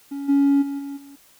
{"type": "tone with level steps", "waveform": "triangle", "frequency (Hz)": 280, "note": "C#4", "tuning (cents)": 18, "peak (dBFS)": [-25, -11, -23, -27, -39], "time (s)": [0.11, 1.16], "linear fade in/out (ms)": 10, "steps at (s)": [0.28, 0.61, 0.78, 0.96], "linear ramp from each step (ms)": 20, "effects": ["tanh soft clip ceiling -9 dBFS", "white hiss -54 dBFS RMS until 1.39 s"]}